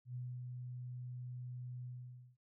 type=tone with ADSR envelope; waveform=sine; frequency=124.3 Hz; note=B2; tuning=12 cents sharp; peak=-40 dBFS; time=0.05-2.37 s; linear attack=100 ms; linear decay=260 ms; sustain=-3 dB; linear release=520 ms; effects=none